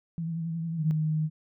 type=tone with vibrato; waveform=sine; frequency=164.81 Hz; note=E3; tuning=in tune; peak=-29 dBFS; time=0.18-0.91 s; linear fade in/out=0 ms; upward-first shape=triangle; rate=11 Hz; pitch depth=48 cents each way
type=tone; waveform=sine; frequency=155.56 Hz; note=D#3; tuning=in tune; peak=-24 dBFS; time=0.78-1.3 s; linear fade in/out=50 ms
effects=none